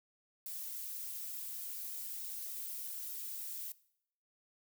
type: noise with flanger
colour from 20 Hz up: violet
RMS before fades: -43 dBFS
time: 0.46-3.72 s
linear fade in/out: 2 ms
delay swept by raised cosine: 1.7 to 3.7 ms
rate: 3.4 Hz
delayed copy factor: -0.95
effects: noise-tail reverb RT60 0.7 s tail -20 dB re dry

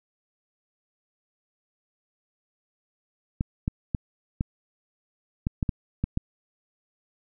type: clicks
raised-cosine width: 5 ms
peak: -12 dBFS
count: 9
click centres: 3.409 / 3.679 / 3.948 / 4.409 / 5.469 / 5.628 / 5.692 / 6.04 / 6.174 s
effects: none

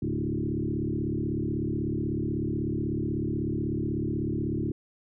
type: tone with frequency modulation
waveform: sine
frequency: 220 Hz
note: A3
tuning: in tune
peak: -26 dBFS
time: 0.02-4.72 s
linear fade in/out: 5 ms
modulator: 36.2 Hz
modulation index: 3.9
effects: none

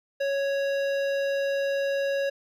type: tone with hard clipping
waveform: sine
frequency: 554.4 Hz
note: C#5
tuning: in tune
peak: -26 dBFS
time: 0.2-2.3 s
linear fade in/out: 10 ms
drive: 14 dB
effects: none

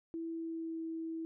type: tone with pitch glide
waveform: sine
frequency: 329.6 to 325.6 Hz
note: E4 to E4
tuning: 0 to -21 cents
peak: -37 dBFS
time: 0.14-1.25 s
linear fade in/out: 0 ms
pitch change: -21 cents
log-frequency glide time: 0.27-0.82 s
effects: none

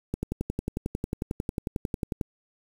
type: click train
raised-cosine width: 3 ms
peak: -15 dBFS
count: 24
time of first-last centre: 0.14-2.212 s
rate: 11.1 Hz
effects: 7-bit

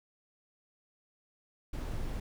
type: noise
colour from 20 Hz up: brown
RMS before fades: -36 dBFS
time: 1.73-2.2 s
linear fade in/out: 5 ms
effects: none

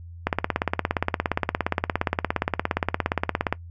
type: click train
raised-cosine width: 0.5 ms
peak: -6 dBFS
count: 57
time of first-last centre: 0.27-3.526 s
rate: 17.2 Hz
effects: noise-tail reverb RT60 0.1 s tail -21 dB re dry + added 85 Hz sine -38 dBFS peak until 3.7 s

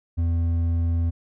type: tone with hard clipping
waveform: sine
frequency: 84.1 Hz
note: E2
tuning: 35 cents sharp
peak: -21 dBFS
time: 0.17-1.11 s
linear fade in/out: 20 ms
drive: 5 dB
effects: none

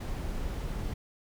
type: noise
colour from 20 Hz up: brown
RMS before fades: -34 dBFS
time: 0-0.94 s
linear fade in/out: 10 ms
effects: none

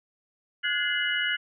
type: tone cluster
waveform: sine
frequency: 1444 / 1525 / 1698 / 2071 / 2930 Hz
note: F#6 / G6 / G#6 / C7 / F#7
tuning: -43 / -48 / +38 / -18 / -18 cents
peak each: -30 / -35 / -31 / -31 / -29 dBFS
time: 0.63-1.37 s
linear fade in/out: 20 ms
effects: none

